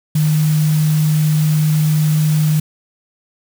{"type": "tone in noise", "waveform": "sine", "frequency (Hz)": 153.8, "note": "D#3", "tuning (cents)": -20, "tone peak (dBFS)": -11, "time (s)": [0.15, 2.6], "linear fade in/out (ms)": 5, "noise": "white", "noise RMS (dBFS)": -29, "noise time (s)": [0.15, 2.6], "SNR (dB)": 15, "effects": []}